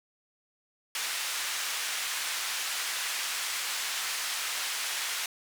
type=band-pass noise; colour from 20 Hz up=pink; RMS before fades=-33 dBFS; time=0.95-5.26 s; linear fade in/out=2 ms; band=1600 to 11000 Hz; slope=12 dB/octave; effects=none